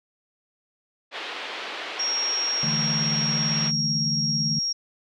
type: band-pass noise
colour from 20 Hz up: white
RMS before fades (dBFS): -34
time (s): 1.11-3.72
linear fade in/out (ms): 50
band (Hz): 320 to 3600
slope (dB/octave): 24
type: tone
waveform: sine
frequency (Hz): 5588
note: F8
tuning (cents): 0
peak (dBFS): -23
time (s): 1.99-4.73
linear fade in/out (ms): 10
type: chord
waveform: sine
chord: D suspended second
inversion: none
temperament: equal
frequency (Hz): 146.83 / 164.81 / 220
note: D3 / E3 / A3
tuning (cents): 0 / 0 / 0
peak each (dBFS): -29 / -31 / -30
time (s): 2.63-4.59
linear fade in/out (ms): 5
effects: none